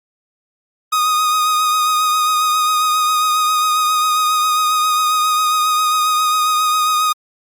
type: tone with vibrato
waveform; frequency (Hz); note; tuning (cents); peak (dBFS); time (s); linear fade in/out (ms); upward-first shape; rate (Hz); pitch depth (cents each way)
45% pulse; 1244.5; D#6; 0; -13; 0.92-7.13; 10; triangle; 7.4; 28
effects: Opus 48 kbps